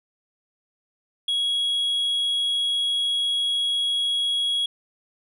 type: tone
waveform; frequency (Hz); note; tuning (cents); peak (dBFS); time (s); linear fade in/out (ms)
sine; 3322; G#7; 0; -18; 1.28-4.66; 5
effects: tanh soft clip ceiling -20 dBFS